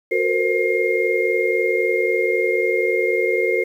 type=tone cluster; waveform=sine; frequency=366.4 / 457.2 / 477.3 / 521 / 2127 Hz; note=F#4 / A#4 / A#4 / C5 / C7; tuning=-17 / -34 / +41 / -7 / +28 cents; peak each=-22 / -21 / -28 / -24 / -22 dBFS; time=0.11-3.64 s; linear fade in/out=10 ms; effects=8-bit